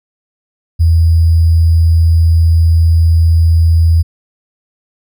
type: tone with sample-and-hold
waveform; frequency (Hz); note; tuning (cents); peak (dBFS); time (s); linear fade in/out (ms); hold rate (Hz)
sine; 82.41; E2; 0; -5; 0.79-4.03; 20; 4900
effects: none